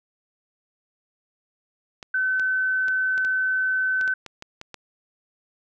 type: clicks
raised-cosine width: 0.2 ms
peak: -20 dBFS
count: 11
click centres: 2.028 / 2.397 / 2.883 / 3.179 / 3.249 / 4.012 / 4.078 / 4.263 / 4.424 / 4.614 / 4.743 s
type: tone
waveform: sine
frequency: 1522 Hz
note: F#6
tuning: 48 cents sharp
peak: -20 dBFS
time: 2.14-4.14 s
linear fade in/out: 5 ms
effects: none